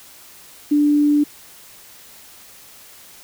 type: tone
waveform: sine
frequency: 293.7 Hz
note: D4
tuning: in tune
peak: -12 dBFS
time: 0.71-1.24 s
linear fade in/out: 10 ms
effects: white hiss -44 dBFS RMS until 3.23 s